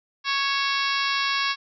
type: harmonic tone with a mistuned harmonic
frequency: 554 Hz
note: C#5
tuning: 1 cent flat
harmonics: 2 / 3 / 4 / 5 / 6 / 7 / 8 / 9 / 10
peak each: -27 / -29 / -30 / -31 / -32 / -32 / -33 / -34 / -34 dBFS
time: 0.24-1.56 s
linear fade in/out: 50 ms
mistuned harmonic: 5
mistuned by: -35 cents
effects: none